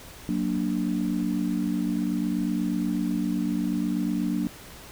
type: chord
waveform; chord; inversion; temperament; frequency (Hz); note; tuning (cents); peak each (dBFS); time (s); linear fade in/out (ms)
sine; Gb augmented; none; equal; 185 / 233.1 / 293.7; Gb3 / Bb3 / D4; 0 / 0 / 0; -28; 0.29-4.47; 0
effects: pink hiss -45 dBFS RMS until 4.91 s